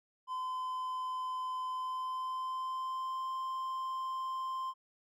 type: tone with pitch glide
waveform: triangle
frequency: 1023 to 1045.7 Hz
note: C6 to C6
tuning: -39 to -1 cents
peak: -33 dBFS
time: 0.27-4.74 s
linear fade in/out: 50 ms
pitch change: +38 cents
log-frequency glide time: 1.68-3.31 s
effects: none